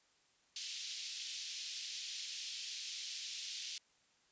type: band-pass noise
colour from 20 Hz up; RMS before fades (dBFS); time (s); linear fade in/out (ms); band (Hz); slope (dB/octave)
white; -45; 0.56-3.78; 2; 2800 to 6000; 24
effects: white hiss -72 dBFS RMS until 4.31 s + resampled to 16000 Hz